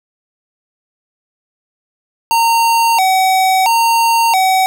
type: tone with vibrato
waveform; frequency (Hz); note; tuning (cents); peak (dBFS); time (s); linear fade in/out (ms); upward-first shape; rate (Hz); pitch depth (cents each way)
square; 834; G#5; +7; -10; 2.31-4.66; 0; square; 0.74; 170
effects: none